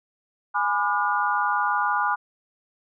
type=chord; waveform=sine; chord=G# diminished seventh; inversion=none; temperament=just; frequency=830.6 / 996.7 / 1196.1 / 1435.3 Hz; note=G#5 / B5 / D6 / F6; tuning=0 / +16 / +31 / +47 cents; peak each=-26 dBFS; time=0.54-2.16 s; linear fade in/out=20 ms; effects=none